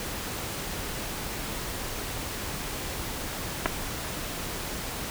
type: clicks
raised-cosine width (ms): 0.5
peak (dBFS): -9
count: 2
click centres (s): 3.658 / 3.661
effects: pink hiss -34 dBFS RMS until 5.1 s